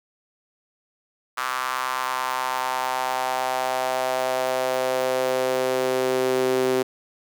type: tone with high-pass filter sweep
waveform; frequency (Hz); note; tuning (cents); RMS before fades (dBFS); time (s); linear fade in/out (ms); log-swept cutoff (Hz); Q
sawtooth; 129.1; C3; -23; -24; 1.37-6.83; 10; 1200 to 360; 3.4
effects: none